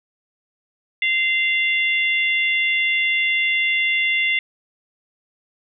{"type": "harmonic tone", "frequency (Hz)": 692, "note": "F5", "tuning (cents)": -16, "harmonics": [3, 4, 5], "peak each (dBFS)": [-18, -23, -27], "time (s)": [1.02, 4.39], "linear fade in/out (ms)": 2, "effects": []}